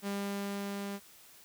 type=tone with level ramp; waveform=sawtooth; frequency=200.1 Hz; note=G3; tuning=36 cents sharp; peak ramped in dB=-29 to -33 dBFS; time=0.02-1 s; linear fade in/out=50 ms; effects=white hiss -57 dBFS RMS until 1.44 s